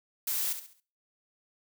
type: noise with echo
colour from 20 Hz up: blue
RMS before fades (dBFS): -31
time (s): 0.27-0.53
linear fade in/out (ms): 5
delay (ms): 68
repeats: 4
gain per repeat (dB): -9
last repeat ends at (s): 0.802
effects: noise-tail reverb RT60 0.4 s tail -21 dB re dry